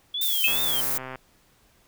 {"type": "tone with vibrato", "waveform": "sine", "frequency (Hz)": 3346, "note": "G#7", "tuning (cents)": 12, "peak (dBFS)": -26, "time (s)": [0.14, 0.81], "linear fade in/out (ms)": 5, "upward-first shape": "triangle", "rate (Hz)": 2.6, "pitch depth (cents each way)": 150}
{"type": "noise", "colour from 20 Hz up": "violet", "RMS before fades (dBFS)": -26, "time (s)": [0.21, 0.98], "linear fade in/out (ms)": 5}
{"type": "tone with exponential decay", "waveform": "sine", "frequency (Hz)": 2600, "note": "E7", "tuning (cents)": -24, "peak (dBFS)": -16, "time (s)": [0.44, 0.68], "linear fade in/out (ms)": 2, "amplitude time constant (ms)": 51}
{"type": "click train", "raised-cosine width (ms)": 0.5, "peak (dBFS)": -21, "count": 89, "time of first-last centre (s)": [0.48, 1.157], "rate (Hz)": 130}
{"effects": ["pink hiss -61 dBFS RMS until 1.87 s"]}